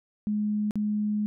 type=tone with dropouts; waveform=sine; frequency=210 Hz; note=G#3; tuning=19 cents sharp; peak=-24 dBFS; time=0.27-1.26 s; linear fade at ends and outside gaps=0 ms; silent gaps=0.709-0.756 s; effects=none